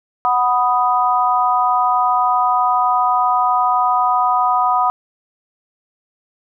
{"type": "chord", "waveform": "sine", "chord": "B major", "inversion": "second", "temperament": "equal", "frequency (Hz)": [740, 987.8, 1244.5], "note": ["F#5", "B5", "D#6"], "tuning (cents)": [0, 0, 0], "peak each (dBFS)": -17, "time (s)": [0.25, 4.9], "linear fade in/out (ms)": 0, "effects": []}